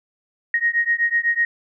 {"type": "beating tone pair", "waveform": "sine", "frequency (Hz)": [1869, 1877], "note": ["A#6", "A#6"], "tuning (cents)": [4, 11], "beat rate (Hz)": 8, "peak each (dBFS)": -20, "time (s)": [0.54, 1.45], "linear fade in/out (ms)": 2, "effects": []}